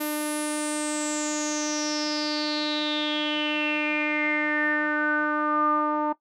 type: tone with low-pass filter sweep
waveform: sawtooth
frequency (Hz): 300.9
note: D4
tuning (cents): +42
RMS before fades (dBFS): -26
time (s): 0-6.13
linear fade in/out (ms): 10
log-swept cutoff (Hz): 12000 to 1000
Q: 9.2
effects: noise-tail reverb RT60 0.1 s tail -18 dB re dry